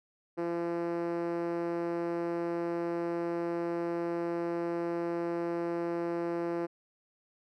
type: tone with band-pass filter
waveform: 5% pulse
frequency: 170.6 Hz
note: F3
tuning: 40 cents flat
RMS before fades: -33 dBFS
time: 0.37-6.67 s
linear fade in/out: 20 ms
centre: 360 Hz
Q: 2.3
effects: none